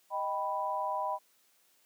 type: chord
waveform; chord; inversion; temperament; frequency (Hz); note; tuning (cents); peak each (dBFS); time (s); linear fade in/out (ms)
sine; Eb augmented; none; equal; 622.3 / 784 / 987.8; Eb5 / G5 / B5; 0 / 0 / 0; -37 / -36 / -33; 0.1-1.19; 50
effects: white hiss -68 dBFS RMS until 1.85 s + high-pass 200 Hz 12 dB/octave